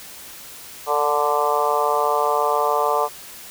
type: harmonic tone with a mistuned harmonic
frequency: 146.83 Hz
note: D3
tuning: in tune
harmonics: 3 / 4 / 5 / 6 / 7 / 8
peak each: -24 / -24 / -24 / -24 / -24 / -24 dBFS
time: 0.86-3.09 s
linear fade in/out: 50 ms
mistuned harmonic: 3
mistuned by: +23 cents
effects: white hiss -39 dBFS RMS until 3.5 s

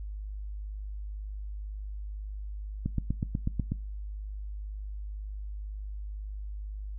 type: click train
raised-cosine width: 5 ms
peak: -16 dBFS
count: 8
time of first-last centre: 2.86-3.72 s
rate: 8.14 Hz
effects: noise-tail reverb RT60 0.3 s tail -22 dB re dry + added 51 Hz sine -35 dBFS peak until 6.98 s

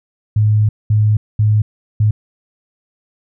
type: tone bursts at uneven times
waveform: sine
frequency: 106.6 Hz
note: G#2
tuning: 46 cents sharp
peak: -9 dBFS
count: 4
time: 0.36-0.69 / 0.9-1.17 / 1.39-1.62 / 2-2.11 s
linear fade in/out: 5 ms
effects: none

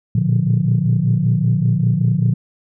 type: tone cluster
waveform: sine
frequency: 115.7 / 120.9 / 148.9 / 177.3 Hz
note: A#2 / B2 / D3 / F3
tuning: -13 / -36 / +24 / +26 cents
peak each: -18 dBFS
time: 0.15-2.34 s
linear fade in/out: 5 ms
effects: tanh soft clip ceiling -5 dBFS

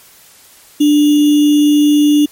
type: tone with sample-and-hold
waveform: sine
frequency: 295 Hz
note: D4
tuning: 8 cents sharp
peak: -6 dBFS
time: 0.8-2.26 s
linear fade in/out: 10 ms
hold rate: 3150 Hz
effects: white hiss -43 dBFS RMS until 2.31 s + MP3 64 kbps

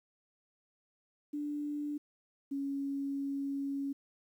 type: tone pair in turn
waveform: sine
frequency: 293.7 / 277.7 Hz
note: D4 / C#4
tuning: 0 / +3 cents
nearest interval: minor second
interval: 97 cents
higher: first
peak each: -34 / -33 dBFS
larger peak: second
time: 1.33-1.98 / 2.51-3.93 s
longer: second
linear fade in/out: 10 ms
effects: 11-bit

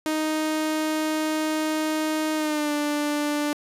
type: tone with pitch glide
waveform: sawtooth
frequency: 311.1 to 294.8 Hz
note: D#4 to D4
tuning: 0 to +7 cents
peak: -19 dBFS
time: 0.06-3.53 s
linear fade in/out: 0 ms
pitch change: -93 cents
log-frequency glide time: 2.35-2.72 s
effects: resampled to 32000 Hz + 8-bit

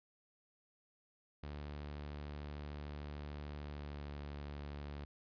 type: tone with pitch glide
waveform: sawtooth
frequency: 73.42 to 72.37 Hz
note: D2 to D2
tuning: 0 to -25 cents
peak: -40 dBFS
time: 1.43-5.05 s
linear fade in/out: 5 ms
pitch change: -25 cents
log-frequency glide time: 3.6-4.11 s
effects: resampled to 11025 Hz

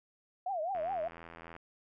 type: tone with vibrato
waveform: sine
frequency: 698.5 Hz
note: F5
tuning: in tune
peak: -32 dBFS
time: 0.46-1.08 s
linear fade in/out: 5 ms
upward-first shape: triangle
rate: 4.9 Hz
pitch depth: 270 cents each way
type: click train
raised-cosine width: 0.5 ms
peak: -33 dBFS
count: 69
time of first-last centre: 0.75-1.564 s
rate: 83.5 Hz
effects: none

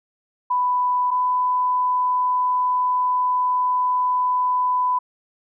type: tone pair in turn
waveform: sine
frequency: 993 / 999.3 Hz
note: B5 / B5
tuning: +9 / +20 cents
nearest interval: unison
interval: 11 cents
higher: second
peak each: -17 dBFS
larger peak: neither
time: 0.5-1.11 / 1.11-4.99 s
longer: second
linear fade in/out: 10 ms
effects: none

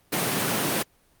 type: high-pass noise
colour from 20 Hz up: pink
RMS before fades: -25 dBFS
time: 0.12-0.83 s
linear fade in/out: 10 ms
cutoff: 140 Hz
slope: 24 dB/octave
effects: pink hiss -62 dBFS RMS until 1.2 s + Opus 32 kbps

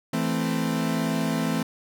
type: chord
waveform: 40% pulse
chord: A minor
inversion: second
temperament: equal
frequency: 164.81 / 220 / 261.6 Hz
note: E3 / A3 / C4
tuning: 0 / 0 / 0 cents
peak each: -27 dBFS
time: 0.13-1.63 s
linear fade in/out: 5 ms
effects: none

